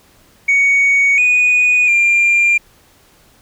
sine tone with pitch steps, 2235 / 2473 / 2390 Hz, C#7 / D#7 / D7, +14 / -11 / +30 cents, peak -7 dBFS, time 0.48-2.58 s, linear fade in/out 10 ms, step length 700 ms, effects tanh soft clip ceiling -7 dBFS + pink hiss -50 dBFS RMS until 3.41 s

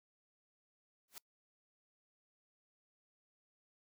white noise with exponential growth, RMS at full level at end -45 dBFS, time 1.08-1.18 s, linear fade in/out 1 ms, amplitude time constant 20 ms, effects noise-tail reverb RT60 0.1 s tail -24 dB re dry

